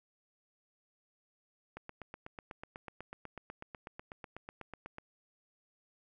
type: click train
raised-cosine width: 0.5 ms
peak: -29 dBFS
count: 27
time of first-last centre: 1.77-4.984 s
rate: 8.09 Hz
effects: none